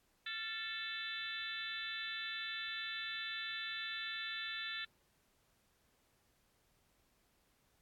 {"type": "harmonic tone with a mistuned harmonic", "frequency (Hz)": 440, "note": "A4", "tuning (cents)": 0, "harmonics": [3, 4, 5, 6, 7, 8, 9], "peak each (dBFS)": [-50, -44, -51, -49, -54, -45, -49], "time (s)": [0.26, 4.85], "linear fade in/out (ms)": 5, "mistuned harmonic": 3, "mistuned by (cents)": 73, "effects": ["pink hiss -75 dBFS RMS until 7.81 s", "AAC 64 kbps"]}